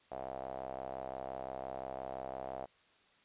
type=tone with band-pass filter; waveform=sawtooth; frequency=65.8 Hz; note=C2; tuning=10 cents sharp; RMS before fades=-43 dBFS; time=0.11-2.66 s; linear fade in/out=10 ms; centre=680 Hz; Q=5.1; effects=white hiss -67 dBFS RMS until 3.24 s + resampled to 8000 Hz